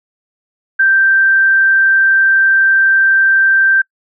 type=tone; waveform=sine; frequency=1568 Hz; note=G6; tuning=in tune; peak=-7 dBFS; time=0.79-3.82 s; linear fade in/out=10 ms; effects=noise-tail reverb RT60 0.1 s tail -25 dB re dry